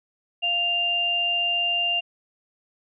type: tone pair together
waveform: sine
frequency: 696.6 / 2794 Hz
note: F5 / F7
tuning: -5 / 0 cents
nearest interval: 2 octaves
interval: 2405 cents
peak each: -31 / -21 dBFS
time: 0.42-2.01 s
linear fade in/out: 20 ms
effects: none